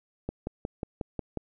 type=click train; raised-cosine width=2 ms; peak=-18 dBFS; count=7; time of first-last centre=0.29-1.373 s; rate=5.54 Hz; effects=none